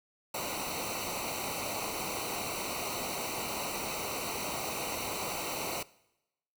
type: noise with comb filter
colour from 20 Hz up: pink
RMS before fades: -36 dBFS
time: 0.34-5.83 s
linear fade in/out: 5 ms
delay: 0.59 ms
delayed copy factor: -0.9
effects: noise-tail reverb RT60 0.9 s tail -21 dB re dry